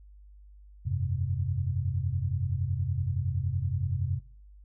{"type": "chord", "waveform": "sine", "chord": "F suspended second", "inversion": "none", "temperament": "equal", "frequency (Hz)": [87.31, 98, 130.81], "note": ["F2", "G2", "C3"], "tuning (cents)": [0, 0, 0], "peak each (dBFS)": -31, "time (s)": [0.85, 4.2], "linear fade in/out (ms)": 20, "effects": ["noise-tail reverb RT60 0.4 s tail -19 dB re dry", "added 50 Hz sine -49 dBFS peak until 4.64 s"]}